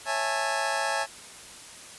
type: chord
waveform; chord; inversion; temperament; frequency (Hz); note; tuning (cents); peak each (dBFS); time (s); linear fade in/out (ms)
25% pulse; A major seventh; first; just; 550 / 660 / 825 / 880; C#5 / E5 / G#5 / A5; -14 / +2 / -12 / 0; -30 / -29 / -27 / -27; 0.05-1.07; 50
effects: white hiss -45 dBFS RMS until 1.98 s + resampled to 24000 Hz